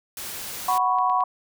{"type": "noise", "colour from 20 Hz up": "white", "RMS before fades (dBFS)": -34, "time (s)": [0.17, 0.78], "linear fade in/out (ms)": 2}
{"type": "chord", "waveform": "sine", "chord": "F# suspended fourth", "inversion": "none", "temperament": "equal", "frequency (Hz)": [740, 987.8, 1108.7], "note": ["F#5", "B5", "C#6"], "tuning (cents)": [0, 0, 0], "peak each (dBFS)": -23, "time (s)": [0.68, 1.24], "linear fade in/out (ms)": 5}
{"type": "clicks", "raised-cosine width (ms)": 0.3, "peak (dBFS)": -27, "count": 3, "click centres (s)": [0.986, 1.098, 1.206]}
{"effects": []}